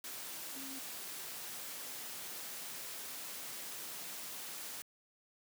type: tone in noise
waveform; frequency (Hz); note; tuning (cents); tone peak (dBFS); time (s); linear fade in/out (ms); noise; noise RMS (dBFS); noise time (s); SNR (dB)
sine; 269.5; C#4; -49; -48; 0.56-0.79; 2; white; -45; 0.04-4.82; -6
effects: high-pass 150 Hz 12 dB/octave